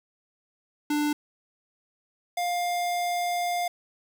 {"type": "tone pair in turn", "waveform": "square", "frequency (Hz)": [296.1, 704.2], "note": ["D4", "F5"], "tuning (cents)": [14, 14], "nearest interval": "octave + minor third", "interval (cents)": 1500, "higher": "second", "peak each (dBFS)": [-24, -26], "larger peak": "first", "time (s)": [[0.9, 1.13], [2.37, 3.68]], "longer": "second", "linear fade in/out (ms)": 5, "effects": ["9-bit"]}